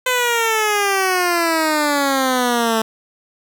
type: exponential sweep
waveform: 10% pulse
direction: down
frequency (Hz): 511 to 220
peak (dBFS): -7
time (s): 0.06-2.82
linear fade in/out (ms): 5
effects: none